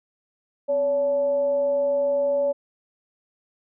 sine tone with frequency modulation, 566 Hz, C#5, 36 cents sharp, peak -19 dBFS, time 0.68-2.53 s, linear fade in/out 20 ms, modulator 305 Hz, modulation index 0.22, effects none

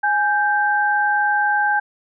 sine tone pair together, 830.6 / 1568 Hz, G#5 / G6, 0 / 0 cents, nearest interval major seventh, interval 1100 cents, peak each -18 dBFS, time 0.03-1.8 s, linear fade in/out 10 ms, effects none

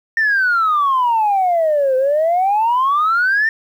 sine exponential two-way sweep, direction down then up, 1827 to 511 to 1827 Hz, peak -11 dBFS, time 0.17-3.49 s, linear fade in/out 2 ms, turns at 1.96 s, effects tanh soft clip ceiling -9 dBFS + 8-bit

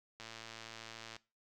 click train, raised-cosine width 0.2 ms, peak -30 dBFS, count 110, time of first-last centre 0.2-1.165 s, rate 113 Hz, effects noise-tail reverb RT60 0.3 s tail -20 dB re dry

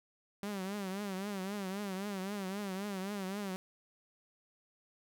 sawtooth tone with vibrato, 196.5 Hz, G3, 4 cents sharp, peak -33 dBFS, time 0.43-3.56 s, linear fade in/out 0 ms, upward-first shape triangle, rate 3.8 Hz, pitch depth 120 cents each way, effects 12-bit

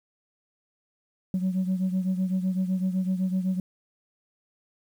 sine beating tone pair, 185 / 192.9 Hz, F#3 / G3, 0 / -28 cents, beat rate 7.9 Hz, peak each -23 / -28 dBFS, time 1.34-3.6 s, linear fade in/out 2 ms, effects tanh soft clip ceiling -20 dBFS + 9-bit

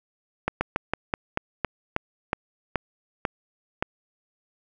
slowing click train, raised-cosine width 0.5 ms, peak -8 dBFS, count 12, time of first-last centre 0.48-3.825 s, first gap 130 ms, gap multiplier 1.16, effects none

